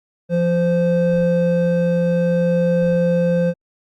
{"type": "tone pair together", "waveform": "triangle", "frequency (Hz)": [172.86, 518], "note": ["F3", "C5"], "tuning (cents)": [-17, -17], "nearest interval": "octave + perfect fifth", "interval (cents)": 1900, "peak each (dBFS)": -15, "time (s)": [0.29, 3.54], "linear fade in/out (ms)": 50, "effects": ["Opus 48 kbps"]}